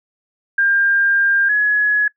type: tone pair in turn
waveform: sine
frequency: 1600 / 1686.4 Hz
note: G6 / G#6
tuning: +35 / +26 cents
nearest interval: minor second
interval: 91 cents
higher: second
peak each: -12 dBFS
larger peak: neither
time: 0.58-1.49 / 1.49-2.08 s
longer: first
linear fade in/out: 5 ms
effects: noise-tail reverb RT60 0.1 s tail -23 dB re dry